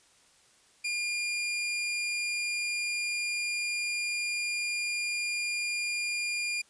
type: tone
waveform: sawtooth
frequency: 2412 Hz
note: D7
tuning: 46 cents sharp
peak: -26 dBFS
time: 0.84-6.62 s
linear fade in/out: 10 ms
effects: white hiss -62 dBFS RMS until 6.69 s + resampled to 22050 Hz